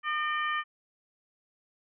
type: harmonic tone with a mistuned harmonic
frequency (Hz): 607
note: D#5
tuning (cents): -43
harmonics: 2 / 3 / 4 / 5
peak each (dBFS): -30 / -32 / -38 / -40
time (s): 0.03-0.64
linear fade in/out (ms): 50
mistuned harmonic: 4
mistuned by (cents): -51
effects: none